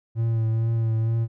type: tone with vibrato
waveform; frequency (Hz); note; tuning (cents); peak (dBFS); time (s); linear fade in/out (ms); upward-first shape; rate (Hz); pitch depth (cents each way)
triangle; 113.2; A2; +50; -18; 0.15-1.28; 50; triangle; 2.2; 29
effects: none